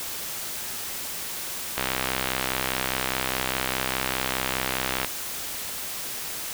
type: click train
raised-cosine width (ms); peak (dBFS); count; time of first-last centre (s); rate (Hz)
0.3; -8; 213; 1.78-5.047; 64.9
effects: white hiss -33 dBFS RMS until 6.53 s